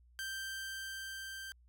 sawtooth tone with level ramp, 1568 Hz, G6, in tune, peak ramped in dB -35 to -40 dBFS, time 0.19-1.52 s, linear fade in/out 0 ms, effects added 60 Hz sine -61 dBFS peak until 1.68 s

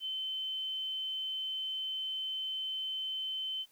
sine tone, 3070 Hz, G7, 37 cents flat, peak -34 dBFS, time 0-3.66 s, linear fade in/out 50 ms, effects white hiss -67 dBFS RMS until 3.71 s

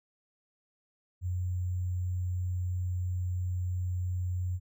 sine tone with sample-and-hold, 90.3 Hz, F#2, 42 cents flat, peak -29 dBFS, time 1.21-4.6 s, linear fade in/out 50 ms, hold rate 7350 Hz, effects none

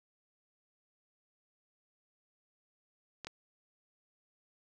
clicks, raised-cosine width 0.2 ms, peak -24 dBFS, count 2, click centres 3.247 / 3.27 s, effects none

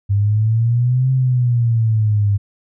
sine exponential two-way sweep, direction up then down, 99 to 132 to 99.9 Hz, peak -12 dBFS, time 0.09-2.38 s, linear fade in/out 20 ms, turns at 1.11 s, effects none

